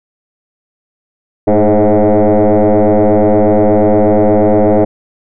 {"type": "tone with frequency modulation", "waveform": "sine", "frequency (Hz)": 109.2, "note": "A2", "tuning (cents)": -13, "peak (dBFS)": -4, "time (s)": [1.47, 4.85], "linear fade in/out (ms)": 10, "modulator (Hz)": 105, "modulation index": 5.8, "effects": ["tanh soft clip ceiling -3 dBFS"]}